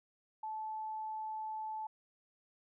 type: tone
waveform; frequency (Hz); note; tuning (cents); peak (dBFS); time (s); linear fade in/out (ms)
sine; 870; A5; -20; -38; 0.43-1.87; 5
effects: none